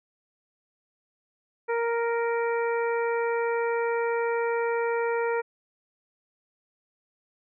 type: harmonic tone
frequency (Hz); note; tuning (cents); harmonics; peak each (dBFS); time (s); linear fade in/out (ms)
466.2; A#4; 0; 1 / 2 / 3 / 4 / 5; -25 / -31 / -35 / -37 / -39; 1.68-5.42; 20
effects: none